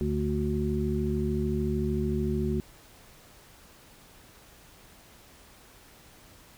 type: harmonic tone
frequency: 73.42 Hz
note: D2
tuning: in tune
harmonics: 1 / 2 / 3 / 5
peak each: -31 / -32 / -30 / -31 dBFS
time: 0.01-2.6 s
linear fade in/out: 0 ms
effects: pink hiss -54 dBFS RMS until 6.57 s